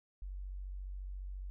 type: tone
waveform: sine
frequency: 47.21 Hz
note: F#1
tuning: 36 cents sharp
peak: -40 dBFS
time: 0.22-1.5 s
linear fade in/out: 0 ms
effects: none